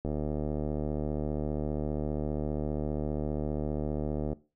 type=click train; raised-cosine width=2 ms; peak=-19 dBFS; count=322; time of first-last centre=0.05-4.33 s; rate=75 Hz; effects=noise-tail reverb RT60 0.3 s tail -19 dB re dry